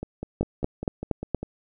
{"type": "two click trains", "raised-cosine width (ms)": 2, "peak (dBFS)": [-10, -18], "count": [5, 8], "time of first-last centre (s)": [[0.41, 1.347], [0.03, 1.43]], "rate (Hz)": [4.27, 5], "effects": []}